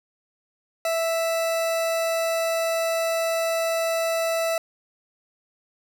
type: tone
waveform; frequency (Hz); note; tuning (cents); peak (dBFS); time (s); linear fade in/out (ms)
40% pulse; 659.3; E5; 0; -21; 0.85-4.58; 2
effects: none